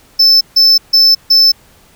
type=tone bursts; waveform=triangle; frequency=5274 Hz; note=E8; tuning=in tune; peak=-3 dBFS; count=4; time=0.19-1.52 s; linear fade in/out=10 ms; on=220 ms; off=150 ms; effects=pink hiss -46 dBFS RMS until 1.95 s